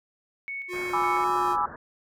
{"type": "tone with tremolo", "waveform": "sine", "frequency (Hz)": 2217, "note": "C#7", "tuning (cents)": 0, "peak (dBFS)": -31, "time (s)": [0.48, 1.24], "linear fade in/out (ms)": 0, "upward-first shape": "square", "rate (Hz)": 3.6, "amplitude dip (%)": 45}
{"type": "tone with vibrato", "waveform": "square", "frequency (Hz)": 358.3, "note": "F4", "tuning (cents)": 44, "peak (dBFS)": -32, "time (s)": [0.68, 1.57], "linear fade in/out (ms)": 50, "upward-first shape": "sine", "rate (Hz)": 2, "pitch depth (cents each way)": 11}
{"type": "low-pass noise", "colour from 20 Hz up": "white", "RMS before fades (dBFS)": -42, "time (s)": [0.73, 1.76], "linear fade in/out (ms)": 2, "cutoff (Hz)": 1700, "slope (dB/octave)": 96}
{"type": "chord", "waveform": "sine", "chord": "E dominant seventh", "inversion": "first", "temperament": "equal", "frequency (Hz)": [830.6, 987.8, 1174.7, 1318.5], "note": ["G#5", "B5", "D6", "E6"], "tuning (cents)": [0, 0, 0, 0], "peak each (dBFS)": -28, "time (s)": [0.93, 1.66], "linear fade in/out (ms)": 5}
{"effects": []}